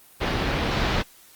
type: low-pass noise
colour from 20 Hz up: pink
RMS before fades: -24 dBFS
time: 0.2-1.03 s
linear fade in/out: 20 ms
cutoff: 4400 Hz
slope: 24 dB/octave
effects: white hiss -52 dBFS RMS until 1.35 s + Opus 32 kbps